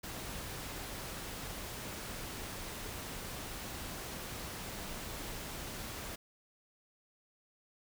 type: noise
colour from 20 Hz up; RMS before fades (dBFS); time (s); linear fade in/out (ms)
pink; -43; 0.03-6.16; 10
effects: none